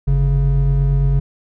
triangle tone pair together, 49.06 / 138.5 Hz, G1 / C#3, +2 / -1 cents, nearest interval octave + tritone, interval 1797 cents, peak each -13 dBFS, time 0.07-1.2 s, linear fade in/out 10 ms, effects none

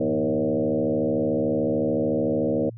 sine tone with frequency modulation, 392 Hz, G4, in tune, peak -20 dBFS, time 0-2.7 s, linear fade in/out 10 ms, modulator 73.6 Hz, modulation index 2.7, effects added 114 Hz sine -37 dBFS peak until 2.77 s

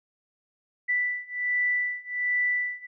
sine beating tone pair, 1975.5 / 1976.8 Hz, B6 / B6, 0 / +1 cents, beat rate 1.3 Hz, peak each -28 / -27 dBFS, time 0.88-2.87 s, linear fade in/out 20 ms, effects none

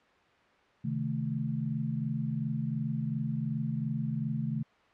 sine chord, A diminished, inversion first, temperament equal with one note detuned, 132.79 / 155.56 / 220 Hz, C3 / Eb3 / A3, +26 / 0 / 0 cents, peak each -34 dBFS, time 0.84-4.63 s, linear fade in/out 10 ms, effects white hiss -62 dBFS RMS until 4.93 s + low-pass 2000 Hz 12 dB/octave

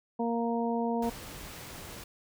harmonic tone, 233.1 Hz, A#3, in tune, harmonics 1 / 2 / 3 / 4, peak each -30 / -33 / -35 / -36 dBFS, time 0.19-1.1 s, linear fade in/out 10 ms
pink noise, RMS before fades -44 dBFS, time 1.02-2.04 s, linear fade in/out 5 ms
effects none

